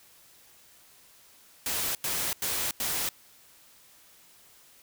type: noise bursts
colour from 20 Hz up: white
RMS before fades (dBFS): -30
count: 4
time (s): 1.66-3.09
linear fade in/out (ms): 2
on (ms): 290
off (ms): 90
effects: white hiss -57 dBFS RMS until 4.82 s